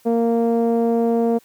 sawtooth tone with low-pass filter, 231.7 Hz, A#3, 10 cents flat, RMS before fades -18 dBFS, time 0.05-1.39 s, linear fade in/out 20 ms, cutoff 570 Hz, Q 3.1, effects white hiss -55 dBFS RMS until 1.44 s + high-pass 80 Hz 12 dB/octave

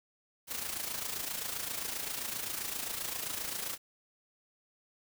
white noise with amplitude modulation, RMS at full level -35 dBFS, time 0.47-3.78 s, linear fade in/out 50 ms, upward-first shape sine, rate 27.6 Hz, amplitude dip 60%, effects none

